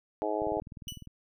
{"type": "harmonic tone", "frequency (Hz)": 106, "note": "G#2", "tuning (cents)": 36, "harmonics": [3, 4, 5, 6, 7, 8], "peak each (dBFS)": [-36, -34, -37, -34, -39, -36], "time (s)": [0.22, 0.6], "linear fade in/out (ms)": 0}
{"type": "click train", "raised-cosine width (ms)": 5, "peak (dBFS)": -32, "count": 14, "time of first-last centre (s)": [0.42, 1.073], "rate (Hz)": 19.9}
{"type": "tone with exponential decay", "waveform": "sawtooth", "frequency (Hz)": 2960, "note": "F#7", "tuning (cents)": 0, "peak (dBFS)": -31, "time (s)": [0.88, 1.06], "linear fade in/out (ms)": 1, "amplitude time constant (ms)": 38}
{"effects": []}